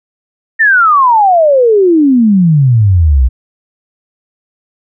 sine exponential sweep, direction down, 1845 to 59 Hz, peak -4 dBFS, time 0.59-3.29 s, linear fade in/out 20 ms, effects none

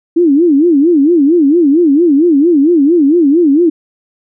sine tone with vibrato, 311.1 Hz, D#4, in tune, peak -5 dBFS, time 0.16-3.7 s, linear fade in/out 10 ms, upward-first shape sine, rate 4.4 Hz, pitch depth 230 cents each way, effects none

